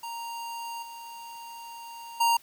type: tone with level steps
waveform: square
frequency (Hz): 931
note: A#5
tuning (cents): -2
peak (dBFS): -35 / -41 / -21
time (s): 0.03-2.37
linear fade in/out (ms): 5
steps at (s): 0.82 / 2.2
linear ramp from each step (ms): 10
effects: white hiss -56 dBFS RMS until 2.42 s